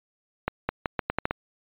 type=accelerating click train; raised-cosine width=0.5 ms; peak=-9 dBFS; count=8; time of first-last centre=0.48-1.31 s; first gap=210 ms; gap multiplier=0.8; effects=resampled to 8000 Hz